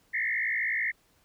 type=tone with frequency modulation; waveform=sine; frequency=1975.5 Hz; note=B6; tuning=in tune; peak=-26 dBFS; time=0.13-0.92 s; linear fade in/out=20 ms; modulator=55.8 Hz; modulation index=3.5; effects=pink hiss -66 dBFS RMS until 1.24 s